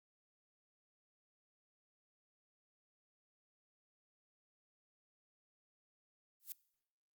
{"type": "noise with exponential growth", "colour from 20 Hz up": "violet", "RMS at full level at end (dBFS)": -41, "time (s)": [6.4, 6.52], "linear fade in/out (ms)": 0, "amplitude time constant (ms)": 26, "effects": ["noise-tail reverb RT60 0.8 s tail -22 dB re dry", "Opus 48 kbps"]}